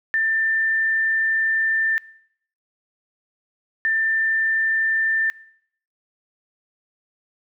sine tone pair in turn, 1786 / 1786 Hz, A6 / A6, +25 / +25 cents, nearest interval unison, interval 0 cents, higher neither, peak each -17 dBFS, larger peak neither, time 0.14-1.98 / 3.85-5.3 s, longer first, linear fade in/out 0 ms, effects noise-tail reverb RT60 0.7 s tail -23 dB re dry

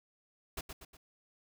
pink noise with echo, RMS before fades -39 dBFS, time 0.57-0.61 s, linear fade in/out 5 ms, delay 120 ms, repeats 3, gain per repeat -6 dB, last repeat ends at 0.97 s, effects none

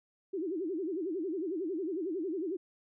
sine tone with vibrato, 349.2 Hz, F4, in tune, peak -32 dBFS, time 0.33-2.57 s, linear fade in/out 10 ms, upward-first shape sine, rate 11 Hz, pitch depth 230 cents each way, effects none

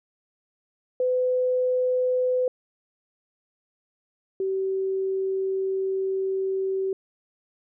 sine tone pair in turn, 505 / 383.4 Hz, B4 / G4, +39 / -38 cents, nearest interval perfect fourth, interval 477 cents, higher first, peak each -20 / -23 dBFS, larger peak first, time 1-2.48 / 4.4-6.93 s, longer second, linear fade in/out 2 ms, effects none

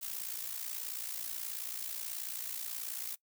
blue noise with amplitude modulation, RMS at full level -37 dBFS, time 0.01-3.16 s, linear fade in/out 20 ms, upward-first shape sine, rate 58.5 Hz, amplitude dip 70%, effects noise-tail reverb RT60 0.1 s tail -21 dB re dry

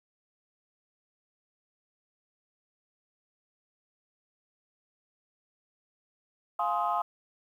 sine chord, F minor seventh, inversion none, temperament just, 698.5 / 838.1 / 1047.7 / 1257.2 Hz, F5 / Ab5 / C6 / Eb6, 0 / +16 / +2 / +18 cents, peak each -31 dBFS, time 6.59-7.02 s, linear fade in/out 5 ms, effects tanh soft clip ceiling -17 dBFS + 10-bit

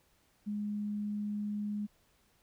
sine tone, 207.7 Hz, G#3, in tune, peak -33 dBFS, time 0.46-1.87 s, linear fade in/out 20 ms, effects pink hiss -70 dBFS RMS until 2.42 s

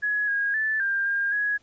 sine tone with pitch steps, 1682 / 1637 / 1750 / 1594 / 1609 / 1670 Hz, G#6 / G#6 / A6 / G6 / G6 / G#6, +22 / -25 / -10 / +28 / +45 / +9 cents, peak -22 dBFS, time 0.02-1.58 s, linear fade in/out 20 ms, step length 260 ms, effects pink hiss -62 dBFS RMS until 1.62 s + resampled to 16000 Hz

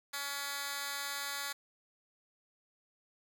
10% pulse tone with high-pass filter, 282.3 Hz, C#4, 32 cents sharp, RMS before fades -39 dBFS, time 0.13-1.53 s, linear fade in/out 10 ms, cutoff 1700 Hz, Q 0.59, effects none

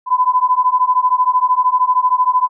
sine beating tone pair, 1000 / 1013 Hz, B5 / B5, +21 / +44 cents, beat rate 13 Hz, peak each -14 dBFS, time 0.06-2.49 s, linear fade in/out 50 ms, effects none

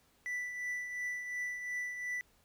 triangle tone with tremolo, 1975.5 Hz, B6, in tune, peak -32 dBFS, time 0.26-2.21 s, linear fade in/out 0 ms, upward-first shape triangle, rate 2.8 Hz, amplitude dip 55%, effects pink hiss -69 dBFS RMS until 2.44 s

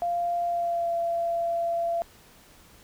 sine tone with pitch glide, 694 to 679.7 Hz, F5 to F5, -11 to -47 cents, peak -24 dBFS, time 0.02-2.02 s, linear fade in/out 0 ms, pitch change -36 cents, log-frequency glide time 0.44-0.96 s, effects pink hiss -54 dBFS RMS until 2.83 s

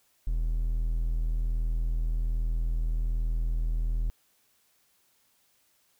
triangle tone, 40.62 Hz, E1, 25 cents flat, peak -23 dBFS, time 0.27-4.1 s, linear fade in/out 0 ms, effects white hiss -68 dBFS RMS until 5.99 s

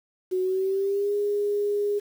sine tone with pitch glide, 370 to 410.5 Hz, F#4 to G#4, 0 to -20 cents, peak -22 dBFS, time 0.31-2 s, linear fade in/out 20 ms, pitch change +180 cents, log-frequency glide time 0.41-1.14 s, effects 8-bit

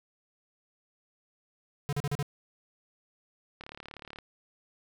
square tone bursts, 144.5 Hz, D3, 28 cents flat, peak -29 dBFS, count 5, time 1.89-2.227 s, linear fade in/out 0 ms, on 37 ms, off 38 ms
click train, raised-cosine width 0.3 ms, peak -27 dBFS, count 22, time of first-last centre 3.61-4.187 s, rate 36.4 Hz
effects none

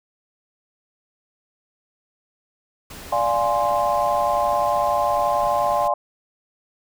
pink noise, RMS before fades -38 dBFS, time 2.9-5.88 s, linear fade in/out 5 ms
sine chord, D half-diminished seventh, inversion none, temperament equal, 587.3 / 698.5 / 830.6 / 1046.5 Hz, D5 / F5 / Ab5 / C6, 0 / 0 / 0 / 0 cents, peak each -23 dBFS, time 3.12-5.94 s, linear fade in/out 5 ms
effects none

